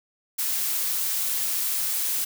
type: noise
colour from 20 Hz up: blue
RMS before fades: -26 dBFS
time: 0.38-2.25 s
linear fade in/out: 10 ms
effects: none